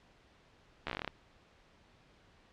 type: slowing click train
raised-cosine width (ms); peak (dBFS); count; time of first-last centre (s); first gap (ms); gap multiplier
0.3; -19; 11; 0.87-1.077; 13; 1.1
effects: pink hiss -64 dBFS RMS until 2.52 s + low-pass 4000 Hz 12 dB/octave